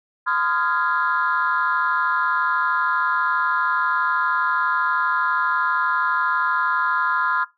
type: chord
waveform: sine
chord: F minor seventh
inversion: second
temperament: equal with one note detuned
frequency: 1023.2 / 1244.5 / 1396.9 / 1661.2 Hz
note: C6 / Eb6 / F6 / Ab6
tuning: -39 / 0 / 0 / 0 cents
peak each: -22 / -25 / -22 / -25 dBFS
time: 0.26-7.45 s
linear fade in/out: 20 ms
effects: noise-tail reverb RT60 0.2 s tail -18 dB re dry + tanh soft clip ceiling -10 dBFS